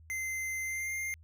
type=tone with pitch glide; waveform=square; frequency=2075 to 2109 Hz; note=C7 to C7; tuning=-15 to +13 cents; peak=-34 dBFS; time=0.1-1.14 s; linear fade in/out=0 ms; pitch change=+28 cents; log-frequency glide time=0.64-0.92 s; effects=added 80 Hz sine -53 dBFS peak until 1.23 s